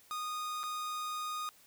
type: tone with dropouts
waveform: 45% pulse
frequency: 1235 Hz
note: D#6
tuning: 13 cents flat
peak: -36 dBFS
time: 0.11-1.49 s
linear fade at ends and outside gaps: 0 ms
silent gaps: 0.632-0.637 s
effects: white hiss -62 dBFS RMS until 1.66 s